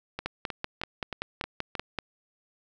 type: two click trains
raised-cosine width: 0.3 ms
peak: -17 / -14 dBFS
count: 6 / 10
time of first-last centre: 0.19-1.752 / 0.26-1.987 s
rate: 3.2 / 5.21 Hz
effects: none